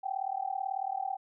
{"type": "tone with amplitude modulation", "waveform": "sine", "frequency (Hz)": 773, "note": "G5", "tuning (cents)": -24, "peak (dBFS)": -27, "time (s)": [0.03, 1.17], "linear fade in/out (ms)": 20, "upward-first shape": "sine", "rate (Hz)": 38.2, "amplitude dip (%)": 95, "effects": []}